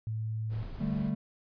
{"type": "tone", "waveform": "sine", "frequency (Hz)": 110, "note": "A2", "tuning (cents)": 0, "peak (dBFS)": -31, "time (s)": [0.07, 0.63], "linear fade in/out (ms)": 0}
{"type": "noise", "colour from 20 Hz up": "brown", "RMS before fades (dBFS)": -42, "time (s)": [0.49, 1.12], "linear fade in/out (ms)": 50}
{"type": "chord", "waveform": "triangle", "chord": "D suspended fourth", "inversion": "none", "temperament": "equal with one note detuned", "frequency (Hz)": [148.02, 196, 220], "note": ["D3", "G3", "A3"], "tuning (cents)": [14, 0, 0], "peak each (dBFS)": [-32, -31, -31], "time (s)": [0.8, 1.15], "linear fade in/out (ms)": 10}
{"effects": ["resampled to 11025 Hz"]}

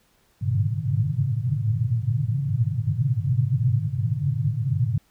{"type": "band-pass noise", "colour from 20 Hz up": "pink", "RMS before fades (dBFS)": -23, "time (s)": [0.41, 4.98], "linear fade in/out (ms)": 5, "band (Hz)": [100, 150], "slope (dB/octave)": 96, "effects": ["pink hiss -63 dBFS RMS until 5.1 s"]}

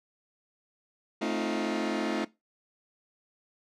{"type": "chord", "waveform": "sawtooth", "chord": "F dominant seventh", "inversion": "first", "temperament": "just", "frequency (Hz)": [218.3, 261.9, 314.3, 349.2], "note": ["A3", "C4", "Eb4", "F4"], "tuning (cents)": [-13, 2, 18, 0], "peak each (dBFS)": [-29, -31, -29, -30], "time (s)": [1.21, 2.25], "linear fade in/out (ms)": 10, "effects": ["noise-tail reverb RT60 0.2 s tail -18 dB re dry", "low-pass 5000 Hz 12 dB/octave"]}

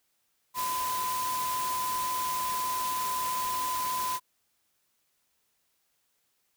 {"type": "tone in noise", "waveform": "sine", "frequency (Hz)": 1011, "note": "B5", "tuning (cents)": 40, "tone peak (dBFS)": -29, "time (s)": [0.54, 4.2], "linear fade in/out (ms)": 50, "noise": "white", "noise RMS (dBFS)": -36, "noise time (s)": [0.54, 4.2], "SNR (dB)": 4, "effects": ["white hiss -74 dBFS RMS until 6.56 s"]}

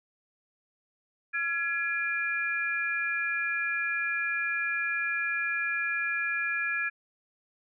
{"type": "tone cluster", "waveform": "sine", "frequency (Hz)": [1370, 1680, 2397], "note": ["F6", "G#6", "D7"], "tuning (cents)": [-34, 19, 35], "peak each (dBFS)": [-37, -29, -32], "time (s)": [1.33, 6.9], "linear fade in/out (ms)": 20, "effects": []}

